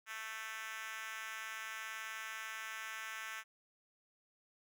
5% pulse tone with high-pass filter, 220.5 Hz, A3, 4 cents sharp, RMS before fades -45 dBFS, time 0.06-3.44 s, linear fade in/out 50 ms, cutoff 1500 Hz, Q 1.7, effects none

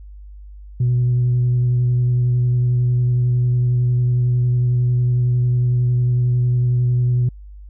sine tone with vibrato, 123.2 Hz, B2, 4 cents flat, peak -12 dBFS, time 0.8-7.29 s, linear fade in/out 5 ms, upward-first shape square, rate 11 Hz, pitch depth 10 cents each way, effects tanh soft clip ceiling -11 dBFS + added 50 Hz sine -35 dBFS peak until 7.69 s

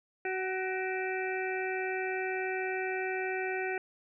harmonic tone with a mistuned harmonic, 375.3 Hz, F#4, 25 cents sharp, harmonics 1 / 2 / 4 / 5 / 6 / 7, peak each -34 / -38 / -39 / -40 / -40 / -45 dBFS, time 0.25-3.78 s, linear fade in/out 2 ms, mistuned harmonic 6, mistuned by +71 cents, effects none

